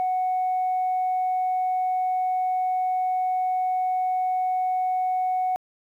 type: tone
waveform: sine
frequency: 740 Hz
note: F#5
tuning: in tune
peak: -20 dBFS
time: 0-5.56 s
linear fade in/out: 0 ms
effects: tanh soft clip ceiling -18 dBFS + 10-bit